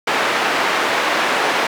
white band-pass noise, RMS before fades -18 dBFS, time 0.07-1.67 s, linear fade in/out 5 ms, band 340 to 1900 Hz, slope 12 dB/octave, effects none

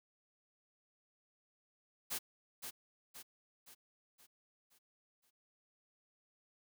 white noise with echo, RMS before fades -39 dBFS, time 2.1-2.19 s, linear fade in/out 20 ms, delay 520 ms, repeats 6, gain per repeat -6 dB, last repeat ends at 5.31 s, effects high-pass 100 Hz 12 dB/octave

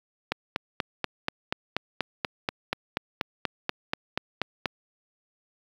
click train, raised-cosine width 0.3 ms, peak -9 dBFS, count 19, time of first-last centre 0.32-4.657 s, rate 4.15 Hz, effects high-pass 100 Hz 12 dB/octave + 8-bit

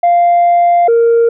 sine tone pair in turn, 696 / 464.5 Hz, F5 / A#4, -6 / -6 cents, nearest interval perfect fifth, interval 700 cents, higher first, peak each -4 dBFS, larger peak neither, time 0.03-0.88 / 0.88-1.29 s, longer first, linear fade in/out 5 ms, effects tanh soft clip ceiling -4 dBFS

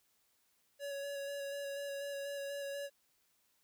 square tone with vibrato, 562 Hz, C#5, 24 cents sharp, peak -40 dBFS, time 0.79-2.9 s, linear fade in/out 50 ms, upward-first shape square, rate 4.1 Hz, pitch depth 14 cents each way, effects white hiss -75 dBFS RMS until 3.63 s

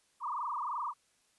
sine tone with frequency modulation, 1079 Hz, C#6, 47 cents flat, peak -33 dBFS, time 0.2-0.94 s, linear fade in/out 50 ms, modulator 23 Hz, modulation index 6.4, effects white hiss -71 dBFS RMS until 1.38 s + resampled to 24000 Hz

